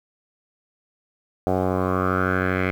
10% pulse tone with low-pass filter sweep, 92.7 Hz, F#2, 4 cents sharp, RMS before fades -22 dBFS, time 1.47-2.71 s, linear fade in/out 0 ms, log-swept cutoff 760 to 2100 Hz, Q 4.6, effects 8-bit

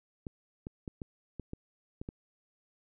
clicks, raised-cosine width 3 ms, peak -26 dBFS, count 8, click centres 0.268 / 0.669 / 0.878 / 1.018 / 1.397 / 1.534 / 2.015 / 2.089 s, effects none

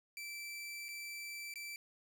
sawtooth tone with dropouts, 2331 Hz, D7, 14 cents flat, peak -40 dBFS, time 0.17-1.76 s, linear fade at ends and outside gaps 1 ms, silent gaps 0.884-0.888 / 1.539-1.557 s, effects none

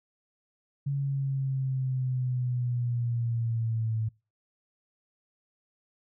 sine exponential sweep, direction down, 140.7 to 110 Hz, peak -26 dBFS, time 0.86-4.09 s, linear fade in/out 10 ms, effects noise-tail reverb RT60 0.3 s tail -26 dB re dry

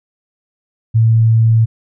sine tone, 112.9 Hz, A2, 45 cents sharp, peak -7 dBFS, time 0.94-1.66 s, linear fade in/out 20 ms, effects none

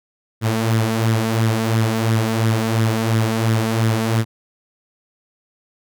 sawtooth tone with flanger, 112.1 Hz, A2, 33 cents sharp, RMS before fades -18 dBFS, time 0.41-4.25 s, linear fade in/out 50 ms, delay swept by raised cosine 0.55 to 4.45 ms, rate 2.9 Hz, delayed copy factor +0.5, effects none

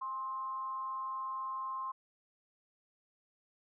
sine tone with frequency modulation, 1054 Hz, C6, 12 cents sharp, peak -36 dBFS, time 0.01-1.92 s, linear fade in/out 10 ms, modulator 230 Hz, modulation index 0.3, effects none

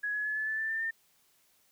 sine tone with pitch steps, 1674 / 1692.5 / 1711.1 / 1730 / 1749.1 / 1768.4 / 1787.9 / 1807.7 Hz, G#6 / G#6 / A6 / A6 / A6 / A6 / A6 / A6, +13 / +32 / -49 / -30 / -11 / +8 / +27 / +46 cents, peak -30 dBFS, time 0.03-0.91 s, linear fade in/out 10 ms, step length 110 ms, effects white hiss -68 dBFS RMS until 1.71 s

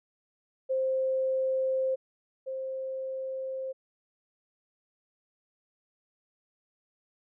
sine tone pair in turn, 525 / 527.2 Hz, C5 / C5, +6 / +13 cents, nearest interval unison, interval 7 cents, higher second, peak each -25 / -32 dBFS, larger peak first, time 0.69-1.96 / 2.46-3.73 s, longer neither, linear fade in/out 20 ms, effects none

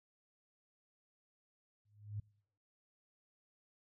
sine tone with exponential growth, 104.2 Hz, G#2, 6 cents sharp, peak -36 dBFS, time 1.85-2.2 s, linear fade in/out 5 ms, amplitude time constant 76 ms, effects noise-tail reverb RT60 0.7 s tail -26 dB re dry

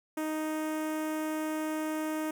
sawtooth tone with notch filter, 311.1 Hz, D#4, in tune, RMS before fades -33 dBFS, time 0.17-2.31 s, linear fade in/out 5 ms, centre 4200 Hz, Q 0.84, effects none

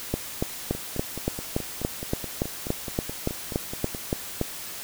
two click trains, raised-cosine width 2 ms, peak -19 / -10 dBFS, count 16 / 16, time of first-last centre 0.75-3.948 / 0.14-4.414 s, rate 4.69 / 3.51 Hz, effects white hiss -37 dBFS RMS until 4.83 s

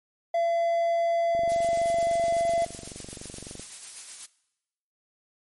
triangle tone, 677 Hz, E5, 46 cents sharp, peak -20 dBFS, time 0.34-2.65 s, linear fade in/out 5 ms
click train, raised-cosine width 2 ms, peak -27 dBFS, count 54, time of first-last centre 1.35-3.596 s, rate 23.6 Hz
blue noise with tremolo, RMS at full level -37 dBFS, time 1.49-4.26 s, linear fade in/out 5 ms, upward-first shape sine, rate 8.1 Hz, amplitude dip 40%
effects noise-tail reverb RT60 0.9 s tail -19 dB re dry + MP3 48 kbps

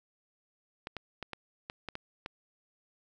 clicks, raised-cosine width 0.3 ms, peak -22 dBFS, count 8, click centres 0.871 / 0.967 / 1.227 / 1.333 / 1.699 / 1.887 / 1.954 / 2.261 s, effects none

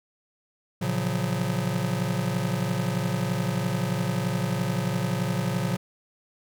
square chord, Gb major seventh, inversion first, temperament just, 115.62 / 138.75 / 173.43 / 185 Hz, Bb2 / Db3 / F3 / Gb3, -14 / +2 / -12 / 0 cents, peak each -31 dBFS, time 0.81-5.77 s, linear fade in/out 10 ms, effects none

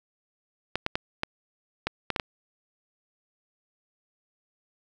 clicks, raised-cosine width 0.3 ms, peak -10 dBFS, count 8, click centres 0.756 / 0.864 / 0.955 / 1.234 / 1.87 / 2.103 / 2.162 / 2.198 s, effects 8-bit

